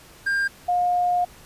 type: tone pair in turn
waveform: triangle / sine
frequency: 1600 / 712.7 Hz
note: G6 / F5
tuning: +35 / +35 cents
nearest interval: octave + major second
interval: 1400 cents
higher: first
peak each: -18 dBFS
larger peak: neither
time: 0.26-0.48 / 0.68-1.25 s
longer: second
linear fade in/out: 10 ms
effects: pink hiss -48 dBFS RMS until 1.45 s + resampled to 32000 Hz